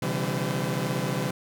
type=tone cluster; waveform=sawtooth; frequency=127.6 / 142.2 / 164.7 / 195.4 / 255.2 Hz; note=C3 / C#3 / E3 / G3 / C4; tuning=-43 / +45 / -1 / -5 / -43 cents; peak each=-28 dBFS; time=0.02-1.31 s; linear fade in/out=5 ms; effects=none